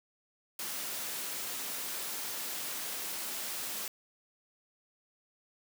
white high-pass noise, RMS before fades -38 dBFS, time 0.59-3.88 s, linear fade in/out 2 ms, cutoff 180 Hz, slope 12 dB/octave, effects none

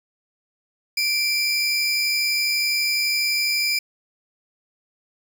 45% pulse tone pair together, 2349 / 4986 Hz, D7 / D#8, 0 / +3 cents, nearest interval octave + minor second, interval 1303 cents, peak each -22 dBFS, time 0.97-3.79 s, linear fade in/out 5 ms, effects none

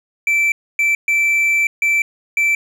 triangle tone bursts at uneven times, 2331 Hz, D7, 14 cents flat, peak -11 dBFS, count 5, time 0.27-0.52 / 0.79-0.95 / 1.08-1.67 / 1.82-2.02 / 2.37-2.55 s, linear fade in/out 2 ms, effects none

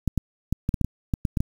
clicks, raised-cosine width 5 ms, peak -10 dBFS, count 11, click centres 0.077 / 0.177 / 0.526 / 0.691 / 0.742 / 0.813 / 0.846 / 1.138 / 1.252 / 1.372 / 1.405 s, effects 7-bit

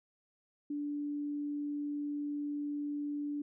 sine tone, 291.4 Hz, D4, 13 cents flat, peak -34 dBFS, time 0.7-3.42 s, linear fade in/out 5 ms, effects none

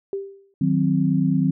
sine tone with exponential decay, 393.6 Hz, G4, 7 cents sharp, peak -21 dBFS, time 0.13-0.54 s, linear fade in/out 1 ms, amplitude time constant 88 ms
sine chord, C diminished, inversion first, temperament equal, 155.56 / 185 / 261.6 Hz, Eb3 / Gb3 / C4, 0 / 0 / 0 cents, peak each -21 dBFS, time 0.61-1.51 s, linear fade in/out 5 ms
effects none

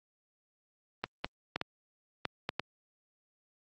clicks, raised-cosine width 0.3 ms, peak -15 dBFS, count 7, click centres 1.04 / 1.245 / 1.56 / 1.614 / 2.253 / 2.491 / 2.596 s, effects high-pass 100 Hz 12 dB/octave + Opus 24 kbps

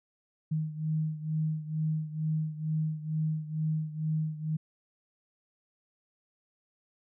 sine beating tone pair, 155.56 / 157.76 Hz, D#3 / D#3, 0 / +24 cents, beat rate 2.2 Hz, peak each -30 / -34 dBFS, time 0.51-4.57 s, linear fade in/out 10 ms, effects none

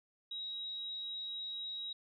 sine tone with amplitude modulation, 3824 Hz, A#7, 43 cents sharp, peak -38 dBFS, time 0.31-1.93 s, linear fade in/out 5 ms, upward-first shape sine, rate 193 Hz, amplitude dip 25%, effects none

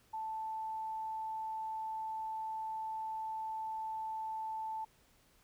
sine tone, 880 Hz, A5, in tune, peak -37 dBFS, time 0.13-4.85 s, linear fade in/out 10 ms, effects pink hiss -68 dBFS RMS until 5.43 s

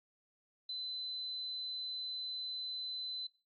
sine tone, 4030 Hz, B7, 34 cents sharp, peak -38 dBFS, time 0.69-3.27 s, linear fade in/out 5 ms, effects noise-tail reverb RT60 0.3 s tail -21 dB re dry + AAC 48 kbps

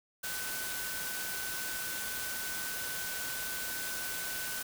sine tone in noise, 1510 Hz, F#6, 35 cents sharp, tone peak -41 dBFS, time 0.23-4.63 s, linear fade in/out 10 ms, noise white, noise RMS -38 dBFS, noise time 0.23-4.63 s, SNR -6 dB, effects none

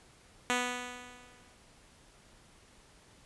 5% pulse tone with exponential decay, 246.9 Hz, B3, in tune, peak -15 dBFS, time 0.5-1.56 s, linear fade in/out 0 ms, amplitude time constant 230 ms, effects pink hiss -60 dBFS RMS until 3.25 s + resampled to 24000 Hz

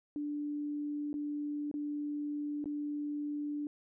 sine tone with dropouts, 293.7 Hz, D4, in tune, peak -34 dBFS, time 0.16-3.67 s, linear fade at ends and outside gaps 1 ms, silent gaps 1.13-1.14 / 1.714-1.74 / 2.642-2.657 s, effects none

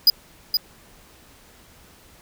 square tone with echo, 4934 Hz, D#8, 15 cents flat, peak -10 dBFS, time 0.07-0.1 s, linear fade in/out 2 ms, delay 470 ms, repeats 1, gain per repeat -7 dB, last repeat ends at 0.57 s, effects pink hiss -51 dBFS RMS until 2.21 s

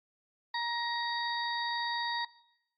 harmonic tone with a mistuned harmonic, 944 Hz, A#5, 22 cents sharp, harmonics 1 / 2 / 4 / 5, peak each -33 / -36 / -39 / -40 dBFS, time 0.54-2.25 s, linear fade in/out 5 ms, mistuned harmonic 5, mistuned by -38 cents, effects noise-tail reverb RT60 0.8 s tail -20 dB re dry + MP3 32 kbps

